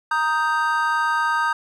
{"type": "chord", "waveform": "triangle", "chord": "Eb major", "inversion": "second", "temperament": "equal", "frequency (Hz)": [932.3, 1244.5, 1568], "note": ["Bb5", "Eb6", "G6"], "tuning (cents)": [0, 0, 0], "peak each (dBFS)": -21, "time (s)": [0.11, 1.53], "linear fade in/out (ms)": 5, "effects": []}